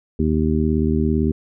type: harmonic tone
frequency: 77.78 Hz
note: D#2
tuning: in tune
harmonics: 1 / 2 / 3 / 4 / 5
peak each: -21 / -23 / -20 / -25 / -24 dBFS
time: 0.19-1.32 s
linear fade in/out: 5 ms
effects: none

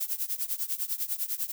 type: noise with tremolo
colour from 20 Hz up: violet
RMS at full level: -28 dBFS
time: 0-1.52 s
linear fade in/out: 10 ms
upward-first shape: triangle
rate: 10 Hz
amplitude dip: 95%
effects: none

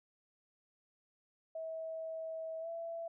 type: tone with pitch glide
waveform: sine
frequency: 646 to 667.6 Hz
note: E5 to E5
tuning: -35 to +22 cents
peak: -39 dBFS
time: 1.55-3.08 s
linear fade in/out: 5 ms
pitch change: +57 cents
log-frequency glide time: 2.6-2.68 s
effects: none

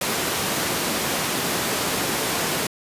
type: high-pass noise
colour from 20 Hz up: pink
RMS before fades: -24 dBFS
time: 0.01-2.67 s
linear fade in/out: 5 ms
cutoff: 180 Hz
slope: 12 dB/octave
effects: resampled to 32000 Hz

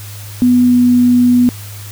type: tone with pitch glide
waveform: sine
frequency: 246.9 to 245.5 Hz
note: B3 to B3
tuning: 0 to -10 cents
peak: -6 dBFS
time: 0.42-1.49 s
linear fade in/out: 0 ms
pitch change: -10 cents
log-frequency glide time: 0.68-0.75 s
effects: added 102 Hz sine -28 dBFS peak until 1.91 s + white hiss -34 dBFS RMS until 1.91 s

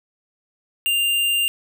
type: tone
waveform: square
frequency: 2794 Hz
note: F7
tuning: in tune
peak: -18 dBFS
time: 0.86-1.48 s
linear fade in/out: 0 ms
effects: none

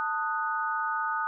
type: chord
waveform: sine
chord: D# diminished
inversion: second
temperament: equal with one note detuned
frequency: 887.7 / 1244.5 / 1480 Hz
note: A5 / D#6 / F#6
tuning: +15 / 0 / 0 cents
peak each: -32 / -30 / -32 dBFS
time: 0-1.27 s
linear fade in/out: 0 ms
effects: none

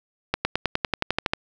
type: accelerating click train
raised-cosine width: 0.3 ms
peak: -5 dBFS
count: 12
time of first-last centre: 0.34-1.335 s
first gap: 110 ms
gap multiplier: 0.96
effects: none

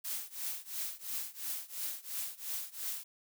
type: noise with tremolo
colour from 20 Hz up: blue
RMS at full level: -36 dBFS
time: 0.04-3.04 s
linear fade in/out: 10 ms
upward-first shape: triangle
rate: 2.9 Hz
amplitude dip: 95%
effects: none

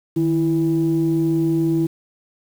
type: tone pair together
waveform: sine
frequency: 155.56 / 329.2 Hz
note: D#3 / E4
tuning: 0 / -2 cents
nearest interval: octave + minor second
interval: 1298 cents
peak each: -20 / -16 dBFS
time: 0.16-1.87 s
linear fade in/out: 10 ms
effects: tanh soft clip ceiling -10 dBFS + 7-bit

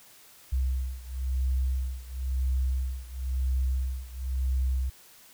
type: beating tone pair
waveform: sine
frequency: 64.3 / 65.28 Hz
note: C2 / C2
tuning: -30 / -3 cents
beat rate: 0.98 Hz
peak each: -28 / -30 dBFS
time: 0.52-4.9 s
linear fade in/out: 10 ms
effects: white hiss -54 dBFS RMS until 5.33 s

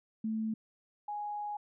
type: tone pair in turn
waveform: sine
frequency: 220 / 830.6 Hz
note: A3 / G#5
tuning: 0 / 0 cents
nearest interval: octave + major seventh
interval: 2300 cents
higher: second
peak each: -31 / -35 dBFS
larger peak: first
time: 0.24-0.54 / 1.08-1.57 s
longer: second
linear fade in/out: 5 ms
effects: none

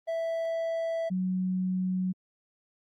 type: tone pair in turn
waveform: triangle / sine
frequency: 659.3 / 185.01 Hz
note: E5 / F#3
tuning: 0 / 0 cents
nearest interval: octave + minor seventh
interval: 2200 cents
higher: first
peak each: -26 dBFS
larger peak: neither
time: 0.07-1.1 / 1.1-2.13 s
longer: neither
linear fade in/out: 20 ms
effects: Opus 24 kbps

